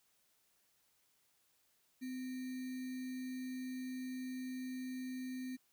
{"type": "tone with sample-and-hold", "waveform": "sine", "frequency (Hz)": 255.8, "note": "C4", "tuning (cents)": -39, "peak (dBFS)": -40, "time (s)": [2.01, 5.57], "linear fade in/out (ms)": 20, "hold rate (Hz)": 2100, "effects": ["white hiss -75 dBFS RMS until 5.72 s"]}